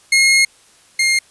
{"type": "tone pair in turn", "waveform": "sawtooth", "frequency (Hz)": [2152, 2126], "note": ["C7", "C7"], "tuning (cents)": [48, 27], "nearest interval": "unison", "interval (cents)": 21, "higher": "first", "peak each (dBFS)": [-6, -9], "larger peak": "first", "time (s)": [[0.12, 0.45], [0.99, 1.19]], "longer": "first", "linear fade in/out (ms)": 5, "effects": ["white hiss -50 dBFS RMS until 1.3 s", "resampled to 24000 Hz"]}